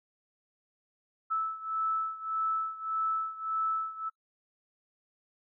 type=beating tone pair; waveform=sine; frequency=1310 / 1311.7 Hz; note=E6 / E6; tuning=-11 / -9 cents; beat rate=1.7 Hz; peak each=-31 / -34 dBFS; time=1.3-4.1 s; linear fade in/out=20 ms; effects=noise-tail reverb RT60 0.1 s tail -25 dB re dry